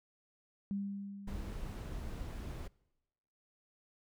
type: tone with exponential decay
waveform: sine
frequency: 199.4 Hz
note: G3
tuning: 30 cents sharp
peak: -33 dBFS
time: 0.71-2.32 s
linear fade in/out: 0 ms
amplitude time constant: 350 ms
type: noise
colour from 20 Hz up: brown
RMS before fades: -42 dBFS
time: 1.27-2.68 s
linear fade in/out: 10 ms
effects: noise-tail reverb RT60 1.0 s tail -24 dB re dry